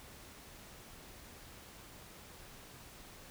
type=silence; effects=pink hiss -54 dBFS RMS until 3.3 s